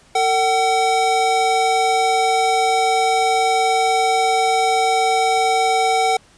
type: tone pair together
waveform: square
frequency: 450.7 / 758 Hz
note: A4 / F#5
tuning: +42 / +42 cents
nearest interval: major sixth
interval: 900 cents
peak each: -22 / -16 dBFS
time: 0.15-6.17 s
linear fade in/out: 5 ms
effects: pink hiss -51 dBFS RMS until 6.37 s + resampled to 22050 Hz